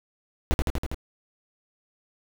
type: noise with echo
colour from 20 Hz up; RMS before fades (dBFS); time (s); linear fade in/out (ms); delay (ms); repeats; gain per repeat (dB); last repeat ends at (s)
brown; -20; 0.51-0.54; 0; 81; 5; -2; 0.945
effects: none